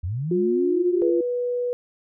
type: linear sweep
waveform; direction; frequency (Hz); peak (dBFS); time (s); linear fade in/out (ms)
sine; up; 77.9 to 431.7; -24; 0.03-1.11; 10
type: tone with pitch glide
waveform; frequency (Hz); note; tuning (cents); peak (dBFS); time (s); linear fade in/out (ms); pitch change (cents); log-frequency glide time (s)
sine; 356.9 to 345.3; F4 to F4; +38 to -20; -19; 0.31-1.21; 5; -58; 0.86-1.06
type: tone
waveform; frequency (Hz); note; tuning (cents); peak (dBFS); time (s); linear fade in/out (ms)
sine; 489.6; B4; -15; -22; 1.02-1.73; 0
effects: none